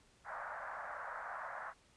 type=band-pass noise; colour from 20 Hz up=white; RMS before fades=-45 dBFS; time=0.24-1.74 s; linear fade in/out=50 ms; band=590 to 1700 Hz; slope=48 dB/octave; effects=pink hiss -68 dBFS RMS until 1.96 s + resampled to 22050 Hz